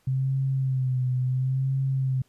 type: tone with vibrato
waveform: sine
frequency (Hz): 130.6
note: C3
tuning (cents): -3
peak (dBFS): -22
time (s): 0.07-2.22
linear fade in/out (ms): 5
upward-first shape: sine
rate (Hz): 0.72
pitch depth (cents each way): 51
effects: pink hiss -66 dBFS RMS until 2.28 s + resampled to 32000 Hz